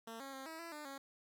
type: tone with pitch steps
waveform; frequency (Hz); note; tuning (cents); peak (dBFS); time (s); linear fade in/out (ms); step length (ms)
10% pulse; 227 / 272.4 / 266.9 / 322.1 / 335.5 / 299.9 / 274.1; A#3 / C#4 / C4 / E4 / E4 / D4 / C#4; -46 / -30 / +35 / -40 / +31 / +36 / -19; -38; 0.07-0.98; 5; 130
effects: none